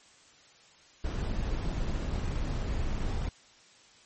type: noise with sample-and-hold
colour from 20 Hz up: brown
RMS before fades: -31 dBFS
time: 1.04-3.29 s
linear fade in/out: 5 ms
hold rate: 4410 Hz
effects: white hiss -58 dBFS RMS until 4.05 s + MP3 32 kbps